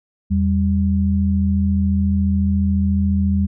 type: tone pair together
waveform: sine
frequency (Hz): 82.83 / 197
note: E2 / G3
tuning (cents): +9 / +9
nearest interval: octave + minor third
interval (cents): 1500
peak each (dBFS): -17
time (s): 0.3-3.47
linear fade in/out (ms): 20
effects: none